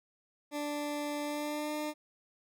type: tone with pitch glide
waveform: 20% pulse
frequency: 293.5 to 301.6 Hz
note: D4 to D4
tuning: -1 to +46 cents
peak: -29 dBFS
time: 0.51-1.94 s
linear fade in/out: 50 ms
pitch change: +47 cents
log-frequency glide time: 1.23-1.74 s
effects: none